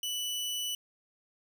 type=tone; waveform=sawtooth; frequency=2970 Hz; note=F#7; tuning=6 cents sharp; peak=-29 dBFS; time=0.03-0.75 s; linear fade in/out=2 ms; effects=none